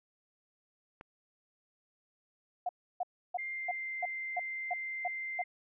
click, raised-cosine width 0.5 ms, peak -32 dBFS, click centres 1.011 s
sine tone bursts, 720 Hz, F#5, 47 cents flat, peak -30 dBFS, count 9, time 2.66-5.419 s, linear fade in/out 5 ms, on 31 ms, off 310 ms
sine tone with pitch glide, 2100 to 2087 Hz, C7 to C7, +6 to -5 cents, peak -36 dBFS, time 3.38-5.44 s, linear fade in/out 10 ms, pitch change -11 cents, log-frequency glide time 3.5-3.93 s
effects none

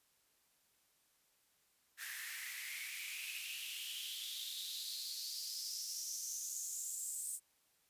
white noise with high-pass filter sweep, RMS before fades -44 dBFS, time 1.97-7.4 s, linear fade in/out 50 ms, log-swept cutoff 1700 to 8500 Hz, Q 5.9, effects white hiss -75 dBFS RMS until 7.89 s + resampled to 32000 Hz

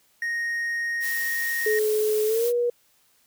triangle tone, 1864.7 Hz, A#6, in tune, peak -23 dBFS, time 0.22-1.79 s, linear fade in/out 2 ms
blue noise, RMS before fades -33 dBFS, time 1-2.53 s, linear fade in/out 50 ms
sine tone with pitch glide, 428.6 to 481.1 Hz, A4 to B4, -45 to -45 cents, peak -20 dBFS, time 1.66-2.7 s, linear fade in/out 5 ms, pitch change +200 cents, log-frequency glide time 2.26-2.49 s
effects white hiss -63 dBFS RMS until 3.26 s

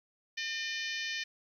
harmonic tone, 604 Hz, D5, 48 cents sharp, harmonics 3 / 4 / 5 / 6 / 7 / 8 / 9 / 10, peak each -38 / -40 / -42 / -44 / -45 / -46 / -47 / -48 dBFS, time 0.37-1.24 s, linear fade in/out 10 ms, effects 11-bit

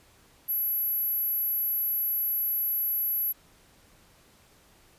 sine tone, 11670 Hz, F#9, 25 cents flat, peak -25 dBFS, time 0.48-3.33 s, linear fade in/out 20 ms, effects pink hiss -59 dBFS RMS until 4.98 s + resampled to 32000 Hz

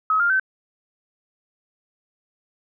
sine tone with pitch steps, 1277 / 1400.6 / 1536.3 Hz, D#6 / F6 / G6, +45 / +5 / -35 cents, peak -16 dBFS, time 0.1-0.397 s, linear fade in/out 2 ms, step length 99 ms, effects none

